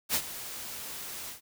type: noise with ADSR envelope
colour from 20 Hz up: white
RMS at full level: -26 dBFS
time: 0.09-1.41 s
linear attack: 56 ms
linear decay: 66 ms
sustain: -14 dB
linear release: 120 ms
effects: none

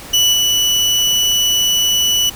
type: tone with level steps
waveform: 30% pulse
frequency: 2960 Hz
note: F#7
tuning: in tune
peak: -7 / -9 dBFS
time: 0.13-2.3 s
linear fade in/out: 10 ms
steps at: 0.33 s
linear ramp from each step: 5 ms
effects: pink hiss -33 dBFS RMS until 2.35 s

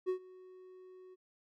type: tone with ADSR envelope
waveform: triangle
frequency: 370 Hz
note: F#4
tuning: in tune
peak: -27 dBFS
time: 0.06-1.16 s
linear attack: 31 ms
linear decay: 94 ms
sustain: -23 dB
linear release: 28 ms
effects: none

